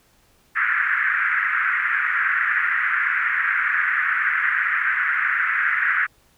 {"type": "band-pass noise", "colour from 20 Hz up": "pink", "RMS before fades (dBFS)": -21, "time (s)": [0.55, 6.07], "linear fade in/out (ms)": 20, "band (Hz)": [1400, 2000], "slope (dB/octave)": 48, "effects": ["pink hiss -59 dBFS RMS until 6.37 s"]}